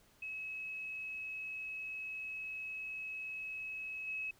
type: tone with level steps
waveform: sine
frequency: 2571 Hz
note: E7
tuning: 44 cents flat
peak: -40 / -37 dBFS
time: 0.22-4.31 s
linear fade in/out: 5 ms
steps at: 4.07 s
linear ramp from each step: 10 ms
effects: pink hiss -67 dBFS RMS until 4.39 s